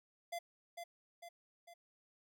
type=tone with echo; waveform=square; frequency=686 Hz; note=F5; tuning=31 cents flat; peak=-40 dBFS; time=0.32-0.39 s; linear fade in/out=10 ms; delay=450 ms; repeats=3; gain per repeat=-5 dB; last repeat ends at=1.74 s; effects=none